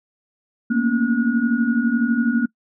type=tone cluster; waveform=sine; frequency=225.7 / 237.7 / 279.4 / 1449 Hz; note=A3 / A#3 / C#4 / F#6; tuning=+44 / +34 / +14 / -37 cents; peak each=-22 / -18 / -25 / -27 dBFS; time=0.7-2.46 s; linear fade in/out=10 ms; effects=noise-tail reverb RT60 0.1 s tail -23 dB re dry